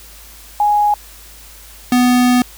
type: tone pair in turn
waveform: sine / square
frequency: 830.6 / 247.8 Hz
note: G#5 / B3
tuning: 0 / +6 cents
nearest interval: octave + major sixth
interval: 2094 cents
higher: first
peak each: -10 dBFS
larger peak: neither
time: 0.6-0.94 / 1.92-2.42 s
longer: second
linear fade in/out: 2 ms
effects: added 52 Hz sine -41 dBFS peak until 2.57 s + white hiss -40 dBFS RMS until 2.57 s